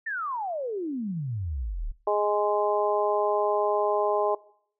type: exponential sweep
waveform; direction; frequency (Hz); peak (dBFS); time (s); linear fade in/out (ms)
sine; down; 1850 to 32.05; -28; 0.06-1.92; 10
type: harmonic tone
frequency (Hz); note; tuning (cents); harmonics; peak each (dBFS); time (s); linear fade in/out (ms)
207.7; G#3; 0; 2 / 3 / 4 / 5; -26 / -26 / -28 / -30; 2.07-4.35; 5
effects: noise-tail reverb RT60 0.6 s tail -21 dB re dry

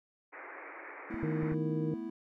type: band-pass noise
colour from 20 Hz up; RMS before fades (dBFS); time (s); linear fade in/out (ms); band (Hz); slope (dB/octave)
white; -47; 0.32-1.55; 20; 290 to 2300; 96
type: chord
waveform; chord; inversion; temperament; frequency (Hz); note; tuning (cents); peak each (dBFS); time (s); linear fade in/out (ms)
triangle; A suspended second; none; equal; 220 / 246.9 / 329.6; A3 / B3 / E4; 0 / 0 / 0; -41 / -41 / -37; 1.1-2.1; 5
type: clicks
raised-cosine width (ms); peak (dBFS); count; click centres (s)
5; -31; 4; 1.143 / 1.23 / 1.431 / 1.522
type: harmonic tone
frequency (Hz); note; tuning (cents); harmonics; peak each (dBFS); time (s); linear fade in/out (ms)
155.56; D#3; 0; 1 / 2 / 3; -33 / -36 / -38; 1.23-1.94; 2
effects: none

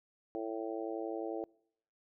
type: harmonic tone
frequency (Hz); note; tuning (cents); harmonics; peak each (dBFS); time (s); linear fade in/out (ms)
111.3; A2; +20; 3 / 4 / 5 / 6 / 7; -39 / -41 / -43 / -45 / -46; 0.35-1.44; 0
effects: noise-tail reverb RT60 0.7 s tail -25 dB re dry

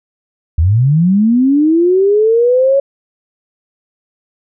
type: linear sweep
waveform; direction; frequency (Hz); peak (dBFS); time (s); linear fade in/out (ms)
sine; up; 73.42 to 558; -7; 0.58-2.8; 5
effects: none

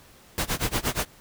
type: noise with tremolo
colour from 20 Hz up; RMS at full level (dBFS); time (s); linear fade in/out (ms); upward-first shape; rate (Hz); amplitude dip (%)
pink; -24; 0.38-1.05; 0; sine; 8.5; 95
effects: pink hiss -53 dBFS RMS until 1.2 s

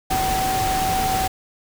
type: tone in noise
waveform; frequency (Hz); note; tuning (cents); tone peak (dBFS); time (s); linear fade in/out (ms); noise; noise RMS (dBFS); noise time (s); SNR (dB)
sine; 760; F#5; +46; -20; 0.1-1.28; 10; pink; -25; 0.1-1.28; +2
effects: none

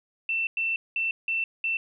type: tone bursts at uneven times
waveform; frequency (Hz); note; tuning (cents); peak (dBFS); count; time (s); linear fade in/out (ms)
sine; 2681; E7; +29; -24; 5; 0.29-0.47 / 0.57-0.76 / 0.96-1.11 / 1.28-1.44 / 1.64-1.77; 2
effects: none

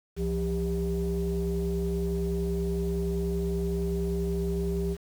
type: tone cluster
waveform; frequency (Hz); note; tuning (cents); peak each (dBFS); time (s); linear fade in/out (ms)
sine; 65.5 / 171.6 / 398.1; C2 / F3 / G4; +2 / -30 / +27; -29; 0.16-4.97; 50
effects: tanh soft clip ceiling -21 dBFS + 8-bit

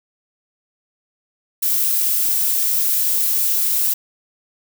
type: noise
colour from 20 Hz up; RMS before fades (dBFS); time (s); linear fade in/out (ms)
violet; -18; 1.62-3.94; 10
effects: none

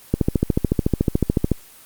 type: click train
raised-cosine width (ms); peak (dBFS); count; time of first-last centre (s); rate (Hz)
3; -3; 20; 0.14-1.517; 13.8
effects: white hiss -46 dBFS RMS until 1.85 s + Opus 24 kbps

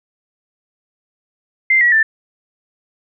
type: tone with pitch steps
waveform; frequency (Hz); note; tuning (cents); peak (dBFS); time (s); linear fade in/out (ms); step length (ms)
sine; 2086 / 1924 / 1774.5; C7 / B6 / A6; -6 / -46 / +14; -9; 1.7-2.03; 5; 110
effects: none

